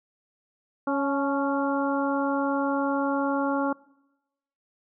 harmonic tone with a mistuned harmonic, 277.2 Hz, C#4, in tune, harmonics 1 / 2 / 3 / 4 / 5, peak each -26 / -29 / -31 / -32 / -33 dBFS, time 0.87-3.73 s, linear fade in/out 5 ms, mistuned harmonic 3, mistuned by +36 cents, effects noise-tail reverb RT60 0.9 s tail -22 dB re dry

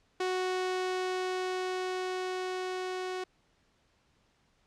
sawtooth tone with level ramp, 369.4 Hz, F#4, 3 cents flat, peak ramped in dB -25 to -30 dBFS, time 0.2-3.24 s, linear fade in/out 5 ms, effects pink hiss -70 dBFS RMS until 4.66 s + low-pass 6000 Hz 12 dB/octave

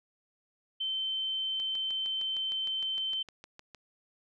sine tone, 3091 Hz, G7, 25 cents flat, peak -30 dBFS, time 0.8-3.23 s, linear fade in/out 10 ms
click train, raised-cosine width 0.2 ms, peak -30 dBFS, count 15, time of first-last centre 1.6-3.747 s, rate 6.52 Hz
effects none

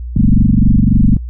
sine tone with frequency modulation, 119.9 Hz, A#2, 49 cents sharp, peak -6 dBFS, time 0.16-1.17 s, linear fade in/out 5 ms, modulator 23.7 Hz, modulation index 5.1, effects added 60 Hz sine -21 dBFS peak until 1.29 s

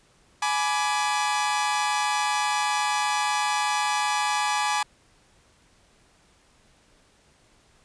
sawtooth chord, G# diminished, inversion none, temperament equal with one note detuned, 839.8 / 987.8 / 1174.7 Hz, G#5 / B5 / D6, +19 / 0 / 0 cents, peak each -21 / -26 / -25 dBFS, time 0.42-4.83 s, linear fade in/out 5 ms, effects pink hiss -60 dBFS RMS until 7.84 s + resampled to 22050 Hz

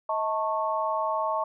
sine tone cluster, 636 / 888 / 1098 Hz, D#5 / A5 / C#6, +38 / +16 / -17 cents, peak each -29 dBFS, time 0.09-1.44 s, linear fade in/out 5 ms, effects none

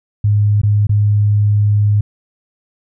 sine tone with dropouts, 103.83 Hz, G#2, in tune, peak -9 dBFS, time 0.24-2.01 s, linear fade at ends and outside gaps 5 ms, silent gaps 0.616-0.633 / 0.87-0.893 s, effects none

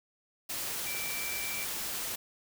sine tone in noise, 2335 Hz, D7, 11 cents flat, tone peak -38 dBFS, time 0.86-1.65 s, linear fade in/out 10 ms, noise white, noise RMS -36 dBFS, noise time 0.49-2.16 s, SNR -5 dB, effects none

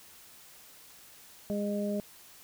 harmonic tone, 204.9 Hz, G#3, 23 cents flat, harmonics 1 / 2 / 3, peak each -31 / -37 / -35 dBFS, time 1.5-2 s, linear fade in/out 0 ms, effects white hiss -54 dBFS RMS until 2.43 s

